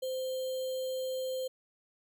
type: tone with sample-and-hold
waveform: sine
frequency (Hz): 518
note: C5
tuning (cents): -17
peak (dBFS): -32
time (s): 0.02-1.48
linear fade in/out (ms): 10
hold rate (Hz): 3675
effects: none